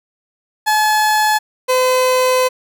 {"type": "tone pair in turn", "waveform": "30% pulse", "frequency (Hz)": [856, 510.1], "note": ["A5", "C5"], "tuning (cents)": [-48, -44], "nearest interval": "major sixth", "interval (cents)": 896, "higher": "first", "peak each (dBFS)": -9, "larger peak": "neither", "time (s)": [[0.66, 1.39], [1.68, 2.49]], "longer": "second", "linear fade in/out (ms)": 20, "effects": []}